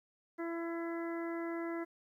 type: harmonic tone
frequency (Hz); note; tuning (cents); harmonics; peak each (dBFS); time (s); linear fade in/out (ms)
335.4; E4; +30; 1 / 2 / 3 / 4 / 5 / 6; -37 / -45 / -49 / -49 / -51 / -50; 0.38-1.85; 20
effects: 12-bit